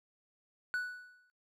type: tone with exponential decay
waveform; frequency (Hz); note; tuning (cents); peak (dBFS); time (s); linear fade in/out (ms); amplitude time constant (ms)
triangle; 1480; F#6; 0; -28; 0.74-1.3; 0; 120
effects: noise-tail reverb RT60 0.2 s tail -24 dB re dry